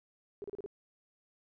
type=tone bursts; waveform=sine; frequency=404.7 Hz; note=G#4; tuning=45 cents flat; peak=-38 dBFS; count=5; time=0.42-0.661 s; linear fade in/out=0 ms; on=21 ms; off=34 ms; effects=none